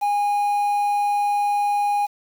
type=tone with quantisation; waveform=triangle; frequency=820 Hz; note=G#5; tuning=22 cents flat; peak=-16 dBFS; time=0.01-2.07 s; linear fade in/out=20 ms; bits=7; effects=none